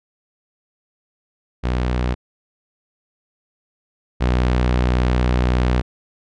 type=tone pair in turn; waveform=sawtooth; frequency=61.74 / 61.74 Hz; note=B1 / B1; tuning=0 / 0 cents; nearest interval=unison; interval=0 cents; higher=neither; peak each=-14 / -11 dBFS; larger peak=second; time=1.63-2.15 / 4.2-5.82 s; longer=second; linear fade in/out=20 ms; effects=low-pass 4000 Hz 12 dB/octave